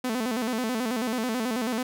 sawtooth tone with vibrato, 236.3 Hz, A#3, 24 cents sharp, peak -22 dBFS, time 0.04-1.83 s, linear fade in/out 5 ms, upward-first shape square, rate 9.2 Hz, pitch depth 120 cents each way, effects none

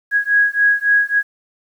sine beating tone pair, 1654 / 1657.6 Hz, G#6 / G#6, -8 / -4 cents, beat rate 3.6 Hz, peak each -15 dBFS, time 0.11-1.23 s, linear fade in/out 50 ms, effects 8-bit

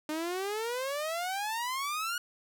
sawtooth exponential sweep, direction up, 301.4 to 1456 Hz, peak -28 dBFS, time 0.09-2.18 s, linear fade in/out 2 ms, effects none

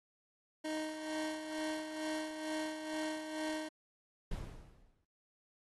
25% pulse tone with tremolo, 311.2 Hz, D#4, in tune, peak -32 dBFS, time 0.64-3.69 s, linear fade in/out 10 ms, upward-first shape sine, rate 2.2 Hz, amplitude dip 55%
brown noise with exponential decay, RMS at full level -37 dBFS, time 4.31-5.05 s, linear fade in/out 5 ms, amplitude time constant 160 ms
effects AAC 32 kbps

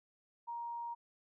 sine tone, 940 Hz, A#5, 14 cents sharp, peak -39 dBFS, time 0.47-0.95 s, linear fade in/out 20 ms, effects none

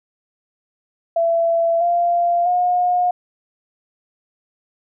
sine tone with pitch steps, 670 / 693.2 / 717.3 Hz, E5 / F5 / F5, +28 / -13 / +46 cents, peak -14 dBFS, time 1.16-3.11 s, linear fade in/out 5 ms, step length 650 ms, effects none

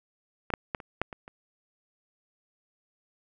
clicks, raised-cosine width 0.5 ms, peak -18 / -8 / -14 / -28 / -11 / -24 / -29 dBFS, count 7, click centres 0.503 / 0.538 / 0.748 / 0.802 / 1.016 / 1.128 / 1.279 s, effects none

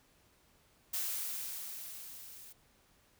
blue noise with level ramp, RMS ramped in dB -35 to -53 dBFS, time 0.93-2.53 s, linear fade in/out 10 ms, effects pink hiss -68 dBFS RMS until 3.19 s

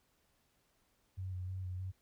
sine tone with vibrato, 92.5 Hz, F#2, in tune, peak -38 dBFS, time 1.17-1.92 s, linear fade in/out 20 ms, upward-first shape square, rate 3.2 Hz, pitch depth 23 cents each way, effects pink hiss -75 dBFS RMS until 2.01 s

